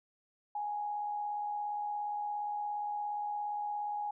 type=tone with amplitude modulation; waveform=sine; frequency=830.6 Hz; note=G#5; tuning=in tune; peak=-32 dBFS; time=0.55-4.11 s; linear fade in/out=5 ms; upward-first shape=sine; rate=77.2 Hz; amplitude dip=35%; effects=none